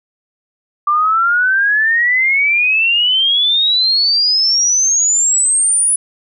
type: exponential sweep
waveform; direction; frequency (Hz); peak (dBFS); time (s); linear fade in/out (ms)
sine; up; 1173 to 10000; -10; 0.87-5.96; 5
effects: none

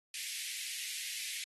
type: high-pass noise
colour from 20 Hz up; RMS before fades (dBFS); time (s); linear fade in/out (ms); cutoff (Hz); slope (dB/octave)
pink; -41; 0.14-1.44; 2; 2000; 48
effects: AAC 32 kbps

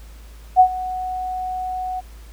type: tone with ADSR envelope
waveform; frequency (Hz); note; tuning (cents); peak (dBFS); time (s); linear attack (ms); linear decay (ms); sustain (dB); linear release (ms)
sine; 740; F#5; 0; -5; 0.56-2.01; 39; 78; -18; 20
effects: added 54 Hz sine -38 dBFS peak until 2.32 s + pink hiss -50 dBFS RMS until 2.32 s

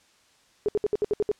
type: tone bursts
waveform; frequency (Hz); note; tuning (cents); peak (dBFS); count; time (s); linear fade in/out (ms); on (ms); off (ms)
sine; 417.6; G#4; +10; -20; 8; 0.66-1.315; 0; 25; 65
effects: white hiss -61 dBFS RMS until 1.39 s + low-pass 7000 Hz 12 dB/octave

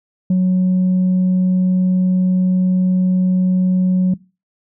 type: tone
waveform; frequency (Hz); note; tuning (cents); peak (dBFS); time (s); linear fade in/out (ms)
sine; 184.1; F#3; -8; -9; 0.3-4.14; 5
effects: noise-tail reverb RT60 0.3 s tail -22 dB re dry + tanh soft clip ceiling -10 dBFS

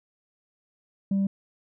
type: tone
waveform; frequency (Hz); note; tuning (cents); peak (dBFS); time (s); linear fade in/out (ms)
sine; 196; G3; 0; -19; 1.11-1.27; 5
effects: tanh soft clip ceiling -20 dBFS

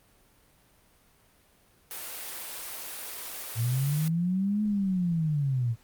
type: high-pass noise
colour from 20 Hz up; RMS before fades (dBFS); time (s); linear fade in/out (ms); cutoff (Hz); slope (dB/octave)
white; -38; 1.91-4.08; 0; 360; 12
type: linear two-way sweep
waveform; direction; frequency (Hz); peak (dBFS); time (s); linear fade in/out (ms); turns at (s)
sine; up then down; 110 to 213.5 to 111.7; -24; 3.55-5.76; 50; 4.63
effects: pink hiss -62 dBFS RMS until 5.83 s + Opus 32 kbps

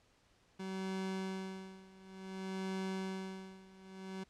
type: tone with tremolo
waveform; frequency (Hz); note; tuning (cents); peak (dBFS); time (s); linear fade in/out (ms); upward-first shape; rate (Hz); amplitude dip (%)
30% pulse; 190; F#3; +46; -34; 0.59-4.24; 10; sine; 0.56; 90
effects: pink hiss -70 dBFS RMS until 4.29 s + low-pass 7000 Hz 12 dB/octave

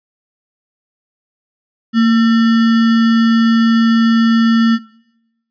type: tone with sample-and-hold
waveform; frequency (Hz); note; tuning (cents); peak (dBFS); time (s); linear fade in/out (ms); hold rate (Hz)
sine; 228.5; A#3; -34; -7; 1.93-4.79; 50; 1575
effects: noise-tail reverb RT60 0.9 s tail -22 dB re dry + resampled to 11025 Hz

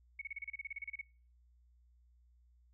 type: tone bursts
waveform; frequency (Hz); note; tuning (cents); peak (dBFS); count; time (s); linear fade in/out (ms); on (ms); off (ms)
sine; 2217; C#7; 0; -39; 15; 0.19-1.014; 5; 26; 31
effects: noise-tail reverb RT60 0.4 s tail -22 dB re dry + added 60 Hz sine -64 dBFS peak until 2.73 s

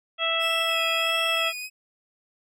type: harmonic tone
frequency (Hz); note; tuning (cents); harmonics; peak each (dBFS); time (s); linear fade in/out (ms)
659.3; E5; 0; 1 / 2 / 3 / 4 / 5; -30 / -29 / -33 / -28 / -26; 0.18-1.53; 50
type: tone with vibrato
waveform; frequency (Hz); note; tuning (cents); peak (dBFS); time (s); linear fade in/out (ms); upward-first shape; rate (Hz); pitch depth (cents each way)
sawtooth; 2574; E7; -42; -29; 0.39-1.7; 50; sine; 1.5; 70
effects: none

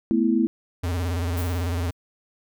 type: chord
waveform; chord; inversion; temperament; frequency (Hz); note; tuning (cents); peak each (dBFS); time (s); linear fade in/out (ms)
sine; A suspended second; none; equal; 220 / 246.9 / 329.6; A3 / B3 / E4; 0 / 0 / 0; -22; 0.11-0.47; 0
type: tone with vibrato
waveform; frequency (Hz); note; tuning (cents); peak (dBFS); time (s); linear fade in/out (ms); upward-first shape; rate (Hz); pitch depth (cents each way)
square; 86.7; F2; -12; -24; 0.83-1.91; 10; square; 18; 77
type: noise with exponential decay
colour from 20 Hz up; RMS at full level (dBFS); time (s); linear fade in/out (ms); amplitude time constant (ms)
violet; -35; 1.37-1.93; 5; 120
effects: none

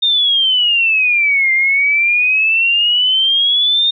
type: exponential two-way sweep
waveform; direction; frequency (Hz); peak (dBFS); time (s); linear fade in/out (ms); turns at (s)
sine; down then up; 3678 to 2093 to 3678; -10; 0.02-3.91; 10; 1.52
effects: none

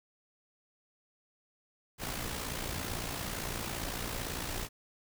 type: noise with amplitude modulation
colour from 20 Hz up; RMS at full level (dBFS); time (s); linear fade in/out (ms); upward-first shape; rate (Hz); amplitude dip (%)
pink; -35; 1.98-4.69; 50; sine; 57.8; 55
effects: none

